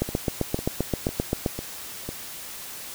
two click trains, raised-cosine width 2 ms, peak -17 / -9 dBFS, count 5 / 12, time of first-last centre 0.09-2.09 / 0.02-1.462 s, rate 2 / 7.63 Hz, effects white hiss -38 dBFS RMS until 2.94 s

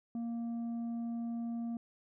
triangle tone with tanh clipping, 233.1 Hz, A#3, in tune, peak -36 dBFS, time 0.15-1.77 s, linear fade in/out 2 ms, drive 9 dB, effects none

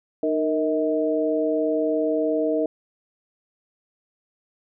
sine tone cluster, 306.9 / 464 / 635 Hz, D#4 / A#4 / D#5, -24 / -8 / +35 cents, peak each -24 dBFS, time 0.23-2.66 s, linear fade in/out 2 ms, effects none

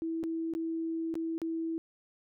sine tone with dropouts, 327 Hz, E4, 14 cents flat, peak -31 dBFS, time 0.02-1.78 s, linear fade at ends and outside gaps 0 ms, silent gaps 0.231-0.238 / 0.537-0.55 / 1.141-1.154 / 1.38-1.417 s, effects none

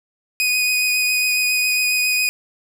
sawtooth tone with vibrato, 2489 Hz, D#7, in tune, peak -13 dBFS, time 0.4-2.29 s, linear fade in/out 0 ms, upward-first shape triangle, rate 7.3 Hz, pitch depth 14 cents each way, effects 9-bit

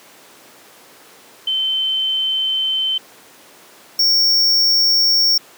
sine / square tone pair in turn, 3081 / 5490 Hz, G7 / F8, -31 / -31 cents, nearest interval minor seventh, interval 1000 cents, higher second, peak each -16 / -12 dBFS, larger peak second, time 1.47-2.98 / 3.99-5.38 s, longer first, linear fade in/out 5 ms, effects pink hiss -44 dBFS RMS until 5.57 s + high-pass 300 Hz 12 dB/octave

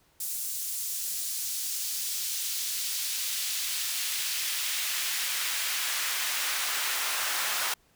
pink noise with high-pass filter sweep, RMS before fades -31 dBFS, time 0.2-7.74 s, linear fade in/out 5 ms, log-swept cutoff 8100 to 1100 Hz, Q 0.85, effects pink hiss -65 dBFS RMS until 7.95 s

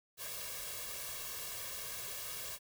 white noise with comb filter, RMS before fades -43 dBFS, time 0.17-2.59 s, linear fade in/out 50 ms, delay 1.8 ms, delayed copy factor +0.85, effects none

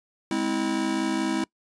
square chord, Ab augmented, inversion none, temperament just, 207.7 / 259.6 / 324.5 Hz, Ab3 / C4 / E4, 0 / -13 / -27 cents, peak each -31 / -30 / -27 dBFS, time 0.31-1.44 s, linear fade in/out 2 ms, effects noise-tail reverb RT60 0.1 s tail -23 dB re dry + resampled to 22050 Hz

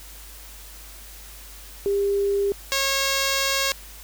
sine / 5% pulse tone pair in turn, 400 / 544.9 Hz, G4 / C#5, +35 / -30 cents, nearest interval perfect fourth, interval 535 cents, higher second, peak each -19 / -9 dBFS, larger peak second, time 1.86-2.52 / 2.72-3.72 s, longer second, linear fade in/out 0 ms, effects added 50 Hz sine -43 dBFS peak until 4.03 s + white hiss -44 dBFS RMS until 4.03 s

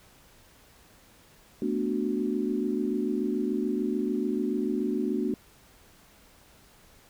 sine chord, B minor seventh, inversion third, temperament equal, 220 / 246.9 / 293.7 / 370 Hz, A3 / B3 / D4 / F#4, 0 / 0 / 0 / 0 cents, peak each -31 dBFS, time 1.62-5.34 s, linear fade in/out 2 ms, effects pink hiss -57 dBFS RMS until 7.09 s

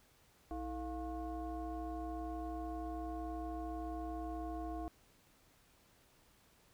sine tone with frequency modulation, 322 Hz, E4, 41 cents flat, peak -39 dBFS, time 0.51-4.88 s, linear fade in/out 0 ms, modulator 381 Hz, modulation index 1.3, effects pink hiss -68 dBFS RMS until 6.73 s

